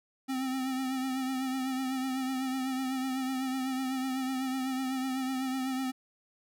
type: tone with vibrato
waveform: square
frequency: 261.6 Hz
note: C4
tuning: in tune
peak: -31 dBFS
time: 0.28-5.92 s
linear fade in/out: 20 ms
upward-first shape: triangle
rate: 8 Hz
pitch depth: 45 cents each way
effects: none